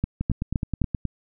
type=two click trains; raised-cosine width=5 ms; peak=-10 / -13 dBFS; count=4 / 9; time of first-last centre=0.04-0.817 / 0.21-1.053 s; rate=3.86 / 9.49 Hz; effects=none